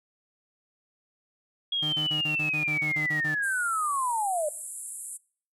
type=linear sweep; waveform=sine; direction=down; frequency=3322 to 580 Hz; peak=-25 dBFS; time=1.72-4.49 s; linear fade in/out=5 ms
type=tone bursts; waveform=30% pulse; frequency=152.6 Hz; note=D#3; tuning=33 cents flat; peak=-30 dBFS; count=11; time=1.82-3.35 s; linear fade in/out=10 ms; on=110 ms; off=32 ms
type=band-pass noise; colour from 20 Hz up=white; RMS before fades=-39 dBFS; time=3.42-5.18 s; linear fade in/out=20 ms; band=7600 to 11000 Hz; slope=96 dB/octave
effects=noise-tail reverb RT60 0.5 s tail -24 dB re dry